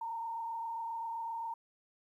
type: tone with frequency modulation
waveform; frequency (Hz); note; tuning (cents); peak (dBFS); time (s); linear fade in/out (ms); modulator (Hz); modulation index
sine; 916; A#5; -31; -36; 0.01-1.54; 5; 27.6; 0.75
effects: 12-bit